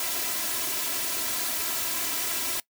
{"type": "noise with comb filter", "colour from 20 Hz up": "white", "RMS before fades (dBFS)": -29, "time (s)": [0, 2.6], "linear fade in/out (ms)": 2, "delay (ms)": 3, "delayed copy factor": 0.75, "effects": ["noise-tail reverb RT60 0.1 s tail -21 dB re dry", "high-pass 100 Hz 12 dB/octave"]}